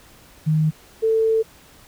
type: tone pair in turn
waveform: sine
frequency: 155.6 / 445 Hz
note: D#3 / A4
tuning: 0 / +20 cents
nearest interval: octave + tritone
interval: 1820 cents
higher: second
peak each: -15 dBFS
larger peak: neither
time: 0.46-0.71 / 1.02-1.43 s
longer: second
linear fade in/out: 20 ms
effects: pink hiss -49 dBFS RMS until 1.87 s